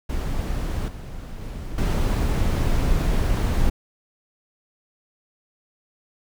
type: noise with level steps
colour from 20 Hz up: brown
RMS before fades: -25 / -34 / -32 / -20 dBFS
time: 0.09-3.7 s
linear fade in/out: 10 ms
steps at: 0.88 / 1.41 / 1.78 s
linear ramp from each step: 2 ms
effects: none